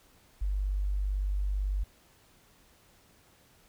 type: tone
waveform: sine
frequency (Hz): 49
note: G1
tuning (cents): 0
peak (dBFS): -27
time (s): 0.41-1.84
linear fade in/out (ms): 10
effects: pink hiss -62 dBFS RMS until 3.68 s